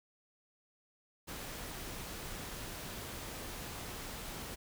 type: noise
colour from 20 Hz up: pink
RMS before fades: -44 dBFS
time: 1.27-4.56 s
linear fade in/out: 20 ms
effects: none